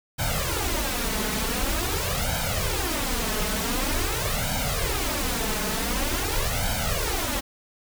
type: noise with flanger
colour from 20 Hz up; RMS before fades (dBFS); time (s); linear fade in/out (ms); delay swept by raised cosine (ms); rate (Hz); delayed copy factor
pink; -26; 0.18-7.41; 20; 1.3 to 4.7; 0.46; +0.9
effects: none